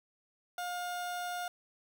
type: tone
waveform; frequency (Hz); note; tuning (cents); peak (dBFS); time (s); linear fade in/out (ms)
30% pulse; 712; F5; +33; -33; 0.58-1.48; 2
effects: none